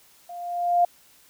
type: tone with level ramp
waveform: sine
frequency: 701 Hz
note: F5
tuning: 6 cents sharp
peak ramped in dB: -36 to -14 dBFS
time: 0.29-0.85 s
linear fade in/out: 5 ms
effects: white hiss -56 dBFS RMS until 1.29 s